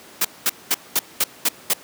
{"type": "noise bursts", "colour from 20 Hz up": "white", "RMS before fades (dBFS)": -18, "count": 7, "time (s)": [0.21, 1.736], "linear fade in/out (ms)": 5, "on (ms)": 38, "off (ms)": 210, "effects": ["pink hiss -44 dBFS RMS until 1.83 s", "high-pass 200 Hz 12 dB/octave"]}